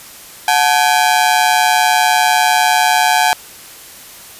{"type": "ring-modulated tone", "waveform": "sawtooth", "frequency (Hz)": 800, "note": "G5", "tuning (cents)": 35, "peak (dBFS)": -3, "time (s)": [0.48, 3.33], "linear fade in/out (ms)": 0, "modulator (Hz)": 70.1, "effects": ["white hiss -36 dBFS RMS until 4.39 s", "resampled to 32000 Hz"]}